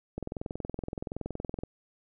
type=click train; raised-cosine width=2 ms; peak=-21 dBFS; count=32; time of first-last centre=0.18-1.635 s; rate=21.3 Hz; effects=none